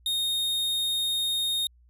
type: tone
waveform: 45% pulse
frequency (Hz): 3705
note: A#7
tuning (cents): -11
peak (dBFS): -25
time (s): 0.06-1.67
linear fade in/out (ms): 2
effects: added 60 Hz sine -55 dBFS peak until 1.89 s + resampled to 32000 Hz